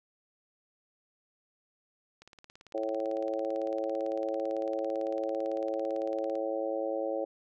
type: click train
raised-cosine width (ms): 0.2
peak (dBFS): -34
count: 75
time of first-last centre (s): 2.22-6.354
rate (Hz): 17.9
type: harmonic tone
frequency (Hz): 110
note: A2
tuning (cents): 0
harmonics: 3 / 4 / 5 / 6 / 7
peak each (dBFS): -37 / -38 / -32 / -41 / -41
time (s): 2.74-7.25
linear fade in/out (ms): 10
effects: none